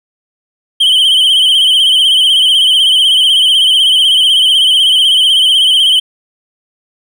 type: tone with vibrato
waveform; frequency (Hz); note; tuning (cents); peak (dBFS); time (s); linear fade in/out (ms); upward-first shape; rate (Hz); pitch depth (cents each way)
triangle; 3100; G7; -20; -4; 0.8-6; 10; sine; 16; 74
effects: none